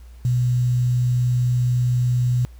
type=tone with quantisation; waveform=sine; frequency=123.47 Hz; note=B2; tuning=in tune; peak=-16 dBFS; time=0.25-2.45 s; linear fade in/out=0 ms; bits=7; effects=added 60 Hz sine -39 dBFS peak until 2.59 s + pink hiss -57 dBFS RMS until 2.59 s